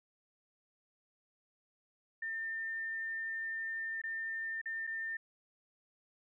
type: tone with dropouts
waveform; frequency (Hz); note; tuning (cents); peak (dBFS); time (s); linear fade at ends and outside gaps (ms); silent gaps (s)
sine; 1803; A6; +42; -36; 2.22-5.17; 5; 4.017-4.037 / 4.615-4.657 / 4.869-4.873
effects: none